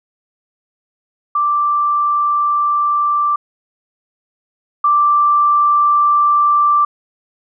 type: tone pair in turn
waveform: sine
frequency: 1174.7 / 1174.7 Hz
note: D6 / D6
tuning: 0 / 0 cents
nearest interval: unison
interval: 0 cents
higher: neither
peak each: -12 / -9 dBFS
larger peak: second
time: 1.35-3.36 / 4.84-6.85 s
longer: neither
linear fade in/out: 5 ms
effects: none